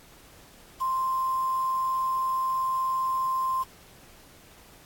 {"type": "tone with quantisation", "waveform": "sine", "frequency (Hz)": 1046.5, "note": "C6", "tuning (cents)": 0, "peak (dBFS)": -24, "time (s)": [0.8, 3.64], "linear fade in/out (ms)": 20, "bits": 7, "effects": ["pink hiss -53 dBFS RMS until 4.85 s", "AAC 64 kbps"]}